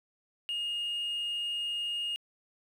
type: tone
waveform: sine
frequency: 2849 Hz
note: F7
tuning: 34 cents sharp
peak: -29 dBFS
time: 0.49-2.16 s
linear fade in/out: 0 ms
effects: tanh soft clip ceiling -29 dBFS + 10-bit